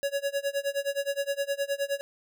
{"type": "tone with tremolo", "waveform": "square", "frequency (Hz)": 560, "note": "C#5", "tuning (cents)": 18, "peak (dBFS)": -25, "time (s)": [0.03, 2.01], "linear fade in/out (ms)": 0, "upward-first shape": "sine", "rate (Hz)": 9.6, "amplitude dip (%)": 95, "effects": []}